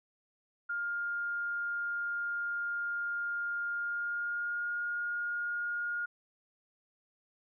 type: tone with pitch glide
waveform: sine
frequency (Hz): 1409 to 1424.5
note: F6 to F6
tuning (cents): +15 to +34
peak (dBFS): -32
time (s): 0.69-6.06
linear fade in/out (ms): 10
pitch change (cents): +19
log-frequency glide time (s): 3.72-4.74
effects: none